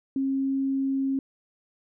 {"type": "tone", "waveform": "sine", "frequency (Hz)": 270.1, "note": "C#4", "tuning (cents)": -45, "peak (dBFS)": -23, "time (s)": [0.16, 1.19], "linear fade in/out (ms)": 2, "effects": []}